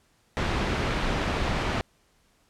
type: low-pass noise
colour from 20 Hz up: pink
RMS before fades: -27 dBFS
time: 0.37-1.81 s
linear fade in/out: 0 ms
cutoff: 3100 Hz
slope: 12 dB/octave
effects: pink hiss -65 dBFS RMS until 2.49 s + low-pass 11000 Hz 12 dB/octave